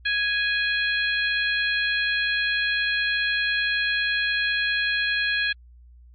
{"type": "harmonic tone", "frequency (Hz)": 830, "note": "G#5", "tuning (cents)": -1, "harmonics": [2, 3, 4, 5], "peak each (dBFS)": [-23, -27, -29, -31], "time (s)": [0.05, 5.53], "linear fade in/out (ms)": 10, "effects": ["added 60 Hz sine -46 dBFS peak until 6.14 s", "MP3 32 kbps"]}